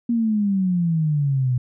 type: exponential sweep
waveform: sine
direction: down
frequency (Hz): 239 to 122.5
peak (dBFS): -17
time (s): 0.09-1.58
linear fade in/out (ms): 5
effects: none